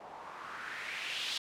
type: noise with low-pass filter sweep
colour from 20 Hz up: blue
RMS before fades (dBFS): -41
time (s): 0-1.38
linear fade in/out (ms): 5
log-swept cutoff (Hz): 710 to 3800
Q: 2.6
effects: none